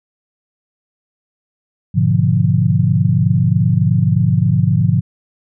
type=chord; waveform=sine; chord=G# diminished seventh; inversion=none; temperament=equal; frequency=103.83 / 123.47 / 146.83 / 174.61 Hz; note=G#2 / B2 / D3 / F3; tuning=0 / 0 / 0 / 0 cents; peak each=-16 dBFS; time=1.94-5.01 s; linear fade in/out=20 ms; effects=none